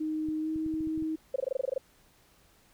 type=tone with pitch glide; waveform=sine; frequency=311.1 to 316 Hz; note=D#4 to D#4; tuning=0 to +27 cents; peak=-29 dBFS; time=0-1.16 s; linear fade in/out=10 ms; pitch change=+27 cents; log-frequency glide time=0.41-0.49 s
type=clicks; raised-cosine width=5 ms; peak=-32 dBFS; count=8; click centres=0.287 / 0.56 / 0.663 / 0.74 / 0.807 / 0.873 / 0.977 / 1.024 s
type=tone bursts; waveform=sine; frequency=530 Hz; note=C5; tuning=22 cents sharp; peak=-25 dBFS; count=11; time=1.34-1.78 s; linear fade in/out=5 ms; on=20 ms; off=22 ms
effects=pink hiss -63 dBFS RMS until 2.73 s